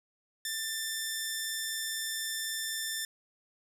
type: tone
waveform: 10% pulse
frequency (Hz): 1779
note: A6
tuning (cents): +19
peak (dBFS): -24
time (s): 0.45-3.05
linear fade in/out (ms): 2
effects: none